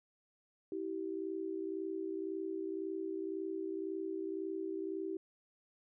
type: tone pair together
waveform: sine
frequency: 324.1 / 386 Hz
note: E4 / G4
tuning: -29 / -27 cents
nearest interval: minor third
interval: 302 cents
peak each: -40 / -39 dBFS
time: 0.72-5.17 s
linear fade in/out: 2 ms
effects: none